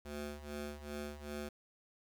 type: ring-modulated tone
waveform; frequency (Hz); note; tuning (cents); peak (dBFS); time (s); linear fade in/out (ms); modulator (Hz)
15% pulse; 146.83; D3; 0; -33; 0.05-1.49; 5; 74.7
effects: none